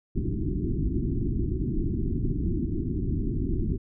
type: low-pass noise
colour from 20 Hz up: pink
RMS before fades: -27 dBFS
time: 0.15-3.78 s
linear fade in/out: 10 ms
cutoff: 380 Hz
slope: 96 dB/octave
effects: none